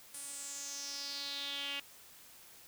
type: tone with band-pass filter sweep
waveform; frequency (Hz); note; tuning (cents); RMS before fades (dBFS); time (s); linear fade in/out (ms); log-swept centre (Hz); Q
sawtooth; 281.5; C#4; +27; -42; 0.14-1.8; 5; 9700 to 2800; 4.9
effects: white hiss -57 dBFS RMS until 2.67 s